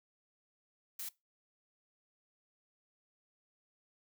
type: noise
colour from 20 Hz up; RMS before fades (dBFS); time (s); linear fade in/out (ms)
blue; -42; 0.99-1.09; 5
effects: noise-tail reverb RT60 0.2 s tail -20 dB re dry